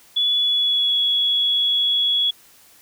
sine tone with pitch glide, 3418 to 3363 Hz, G#7 to G#7, +49 to +21 cents, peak -16 dBFS, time 0.16-2.31 s, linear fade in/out 10 ms, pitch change -28 cents, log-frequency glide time 0.36-0.98 s, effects white hiss -51 dBFS RMS until 2.81 s

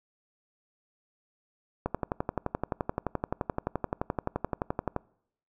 click train, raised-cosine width 1 ms, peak -14 dBFS, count 37, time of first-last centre 1.86-4.963 s, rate 11.6 Hz, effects noise-tail reverb RT60 0.7 s tail -25 dB re dry

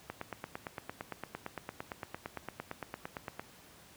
click train, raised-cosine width 0.5 ms, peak -23 dBFS, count 30, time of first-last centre 0.1-3.395 s, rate 8.8 Hz, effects pink hiss -57 dBFS RMS until 3.96 s + high-pass 80 Hz 12 dB/octave

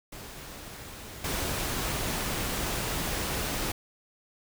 pink noise with level steps, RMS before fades -43 / -31 dBFS, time 0.12-3.72 s, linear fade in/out 5 ms, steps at 1.24 s, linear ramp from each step 5 ms, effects none

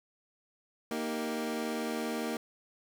25% pulse chord, Eb major, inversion second, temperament equal, 233.1 / 311.1 / 392 Hz, Bb3 / Eb4 / G4, 0 / 0 / 0 cents, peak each -31 / -34 / -37 dBFS, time 0.91-2.37 s, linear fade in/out 2 ms, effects none

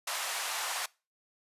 pink band-pass noise, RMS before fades -35 dBFS, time 0.07-0.86 s, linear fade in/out 5 ms, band 750 to 13000 Hz, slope 24 dB/octave, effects noise-tail reverb RT60 0.3 s tail -23 dB re dry + resampled to 32000 Hz

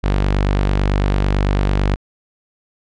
sawtooth tone, 49 Hz, G1, in tune, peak -10 dBFS, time 0.03-1.96 s, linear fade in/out 20 ms, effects low-pass 4000 Hz 12 dB/octave

